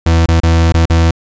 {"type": "tone with dropouts", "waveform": "40% pulse", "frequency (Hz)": 82.6, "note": "E2", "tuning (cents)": 4, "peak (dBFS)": -6, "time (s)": [0.06, 1.11], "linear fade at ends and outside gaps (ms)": 5, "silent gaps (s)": [[0.26, 0.285], [0.402, 0.433], [0.723, 0.742], [0.856, 0.899]], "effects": ["resampled to 16000 Hz"]}